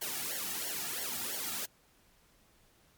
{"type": "noise with flanger", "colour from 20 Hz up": "white", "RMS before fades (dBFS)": -37, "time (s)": [0.01, 1.66], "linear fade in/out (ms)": 10, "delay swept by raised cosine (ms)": [0.79, 1.99], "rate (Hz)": 3, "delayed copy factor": -0.95, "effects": ["pink hiss -66 dBFS RMS until 2.97 s", "MP3 96 kbps"]}